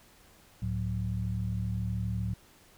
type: tone cluster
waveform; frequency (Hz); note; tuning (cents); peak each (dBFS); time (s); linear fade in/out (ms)
sine; 69.5 / 109.1 / 181.6; C#2 / A2 / F#3; +5 / -14 / -32; -36 / -31 / -36; 0.62-2.34; 5
effects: pink hiss -59 dBFS RMS until 2.77 s